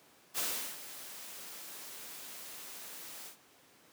white noise with ADSR envelope, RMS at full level -33 dBFS, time 0.34-3.37 s, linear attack 41 ms, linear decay 380 ms, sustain -14 dB, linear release 110 ms, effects pink hiss -62 dBFS RMS until 3.92 s + high-pass 200 Hz 12 dB/octave

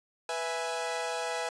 sawtooth chord, E major, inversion second, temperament equal, 493.9 / 659.3 / 830.6 Hz, B4 / E5 / G#5, 0 / 0 / 0 cents, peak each -32 dBFS, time 0.29-1.49 s, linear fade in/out 2 ms, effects resampled to 22050 Hz

